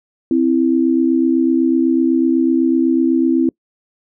sine tone pair together, 261.6 / 329.6 Hz, C4 / E4, 0 / 0 cents, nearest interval major third, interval 400 cents, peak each -14 dBFS, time 0.31-3.49 s, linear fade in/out 2 ms, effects noise-tail reverb RT60 0.1 s tail -26 dB re dry

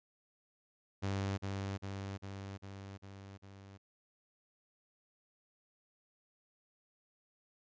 sawtooth tone with echo, 98 Hz, G2, in tune, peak -30 dBFS, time 1.02-1.38 s, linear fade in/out 20 ms, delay 400 ms, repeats 6, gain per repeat -3 dB, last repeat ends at 3.78 s, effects resampled to 16000 Hz

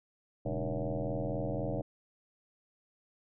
sine tone with frequency modulation, 220 Hz, A3, in tune, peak -31 dBFS, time 0.45-1.82 s, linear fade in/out 10 ms, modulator 83.9 Hz, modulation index 5.3, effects none

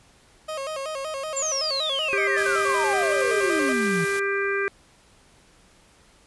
30% pulse tone with vibrato, 583 Hz, D5, 13 cents flat, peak -26 dBFS, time 0.48-3.73 s, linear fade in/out 10 ms, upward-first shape square, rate 5.3 Hz, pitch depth 120 cents each way
sine exponential sweep, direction down, 7459 to 159.4 Hz, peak -24 dBFS, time 1.36-4.05 s, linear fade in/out 10 ms
harmonic tone, 396.6 Hz, G4, 20 cents sharp, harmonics 1 / 3 / 4 / 5 / 6, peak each -25 / -32 / -27 / -33 / -32 dBFS, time 2.13-4.68 s, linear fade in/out 0 ms
white noise, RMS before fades -34 dBFS, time 2.37-4.2 s, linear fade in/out 10 ms
effects pink hiss -56 dBFS RMS until 6.26 s + resampled to 24000 Hz

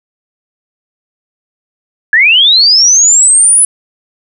sine linear sweep, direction up, 1661.2 to 10140 Hz, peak -3 dBFS, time 2.13-3.65 s, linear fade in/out 2 ms, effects none

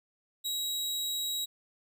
sawtooth tone, 3845 Hz, B7, 47 cents flat, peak -28 dBFS, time 0.44-1.46 s, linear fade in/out 20 ms, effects none

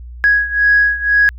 sine beating tone pair, 1661.2 / 1663.2 Hz, G#6 / G#6, 0 / +2 cents, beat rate 2 Hz, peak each -11 / -14 dBFS, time 0.24-1.29 s, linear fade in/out 0 ms, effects tanh soft clip ceiling -2 dBFS + added 60 Hz sine -29 dBFS peak until 1.38 s

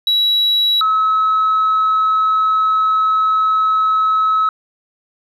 sine tone pair in turn, 3900 / 1289.5 Hz, B7 / E6, -23 / -39 cents, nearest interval octave + perfect fifth, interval 1916 cents, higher first, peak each -10 dBFS, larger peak neither, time 0.07-0.81 / 0.81-4.49 s, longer second, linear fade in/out 2 ms, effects tanh soft clip ceiling -9 dBFS

